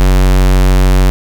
square tone, 46.68 Hz, F#1, 16 cents sharp, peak -6 dBFS, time 0-1.1 s, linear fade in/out 0 ms, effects none

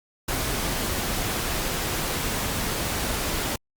pink noise, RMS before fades -27 dBFS, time 0.28-3.56 s, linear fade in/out 5 ms, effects Opus 48 kbps

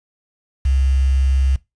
sine tone with quantisation, 66.7 Hz, C2, 34 cents sharp, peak -13 dBFS, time 0.65-1.56 s, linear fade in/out 5 ms, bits 6, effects noise-tail reverb RT60 0.2 s tail -20 dB re dry + resampled to 22050 Hz

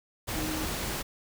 sine tone in noise, 311.1 Hz, D#4, in tune, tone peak -33 dBFS, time 0.35-0.66 s, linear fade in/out 20 ms, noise pink, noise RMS -33 dBFS, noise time 0.27-1.03 s, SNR -3 dB, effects none

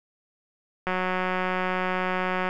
click train, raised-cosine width 0.5 ms, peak -12 dBFS, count 299, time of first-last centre 0.87-2.49 s, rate 184 Hz, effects none

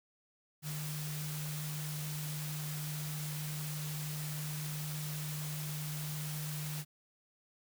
sine tone in noise, 151.2 Hz, D#3, 49 cents flat, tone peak -38 dBFS, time 0.62-6.85 s, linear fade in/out 50 ms, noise white, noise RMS -44 dBFS, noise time 0.62-6.85 s, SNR +3 dB, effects none

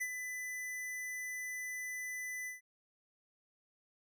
square tone with ADSR envelope, 2000 Hz, B6, 21 cents sharp, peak -34 dBFS, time 0-2.61 s, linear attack 17 ms, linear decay 57 ms, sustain -6 dB, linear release 140 ms, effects none

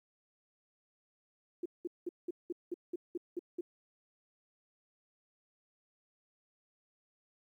sine tone bursts, 350 Hz, F4, 4 cents sharp, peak -34 dBFS, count 10, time 1.63-3.61 s, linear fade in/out 5 ms, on 27 ms, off 190 ms, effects 12-bit

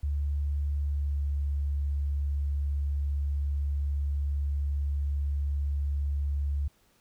sine tone with pitch glide, 72 to 71.21 Hz, D2 to C#2, -34 to +47 cents, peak -26 dBFS, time 0.03-6.68 s, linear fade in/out 5 ms, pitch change -19 cents, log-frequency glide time 0.79-1.25 s, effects pink hiss -66 dBFS RMS until 7 s

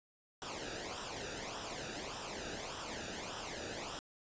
pink noise with flanger, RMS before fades -43 dBFS, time 0.42-3.99 s, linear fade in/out 0 ms, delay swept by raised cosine 0.45 to 0.96 ms, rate 1.7 Hz, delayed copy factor -0.7, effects resampled to 16000 Hz

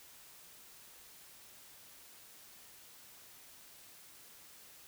silence, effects white hiss -57 dBFS RMS until 4.87 s

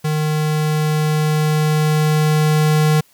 square tone with level ramp, 153.4 Hz, D#3, 24 cents flat, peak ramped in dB -17 to -12 dBFS, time 0.04-3.01 s, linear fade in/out 10 ms, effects white hiss -54 dBFS RMS until 3.13 s

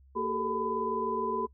sine tone cluster, 229.3 / 383.6 / 430.5 / 449.8 / 1003 Hz, A#3 / G4 / A4 / A4 / B5, -28 / -37 / -38 / +38 / +26 cents, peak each -38 / -34 / -35 / -40 / -32 dBFS, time 0.15-1.47 s, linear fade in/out 20 ms, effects noise-tail reverb RT60 0.1 s tail -23 dB re dry + added 67 Hz sine -55 dBFS peak until 1.53 s

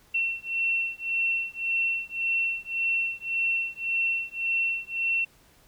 sine beating tone pair, 2708 / 2709.8 Hz, E7 / E7, +46 / +47 cents, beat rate 1.8 Hz, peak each -28 / -28 dBFS, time 0.14-5.25 s, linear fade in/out 10 ms, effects pink hiss -59 dBFS RMS until 5.67 s

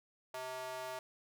square tone with high-pass filter, 128.7 Hz, C3, 28 cents flat, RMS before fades -43 dBFS, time 0.34-0.99 s, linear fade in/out 2 ms, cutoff 700 Hz, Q 2.2, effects none

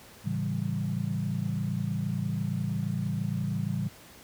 sine chord, A dominant seventh, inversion none, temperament equal, 110 / 138.59 / 164.81 / 196 Hz, A2 / C#3 / E3 / G3, 0 / 0 / 0 / 0 cents, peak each -33 dBFS, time 0.24-3.89 s, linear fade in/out 20 ms, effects pink hiss -51 dBFS RMS until 4.23 s + high-pass 60 Hz 12 dB/octave

